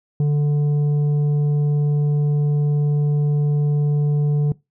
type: tone with tanh clipping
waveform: sine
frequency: 146.83 Hz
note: D3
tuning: in tune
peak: -16 dBFS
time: 0.2-4.52 s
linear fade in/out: 2 ms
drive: 6 dB
effects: noise-tail reverb RT60 0.2 s tail -21 dB re dry